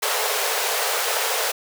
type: high-pass noise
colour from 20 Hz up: pink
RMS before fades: -23 dBFS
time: 0.02-1.52 s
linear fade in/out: 10 ms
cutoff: 410 Hz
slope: 96 dB/octave
effects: none